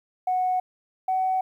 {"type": "tone pair in turn", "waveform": "sine", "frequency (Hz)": [737, 751.6], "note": ["F#5", "F#5"], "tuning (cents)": [-7, 27], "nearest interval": "unison", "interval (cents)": 34, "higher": "second", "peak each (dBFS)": -20, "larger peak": "neither", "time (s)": [[0.27, 0.6], [1.08, 1.41]], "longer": "neither", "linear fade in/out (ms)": 5, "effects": ["tanh soft clip ceiling -16 dBFS", "10-bit"]}